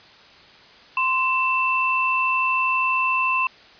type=tone pair together; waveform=sine; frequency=1039 / 2667 Hz; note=C6 / E7; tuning=-12 / +20 cents; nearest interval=octave + major third; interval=1632 cents; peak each=-21 dBFS; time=0.97-3.47 s; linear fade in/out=2 ms; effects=white hiss -48 dBFS RMS until 3.79 s + resampled to 11025 Hz